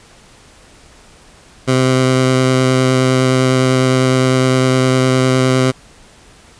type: tone with vibrato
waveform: 15% pulse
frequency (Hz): 129.5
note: C3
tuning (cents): -17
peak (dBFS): -4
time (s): 1.67-5.72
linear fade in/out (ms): 20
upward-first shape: triangle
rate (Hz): 9.8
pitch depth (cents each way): 13
effects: pink hiss -44 dBFS RMS until 6.59 s + resampled to 22050 Hz